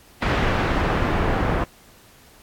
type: noise with low-pass filter sweep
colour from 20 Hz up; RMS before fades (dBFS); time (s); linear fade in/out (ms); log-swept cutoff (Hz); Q
pink; -21; 0.22-1.64; 2; 2300 to 1300; 0.84
effects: pink hiss -51 dBFS RMS until 2.42 s + AAC 64 kbps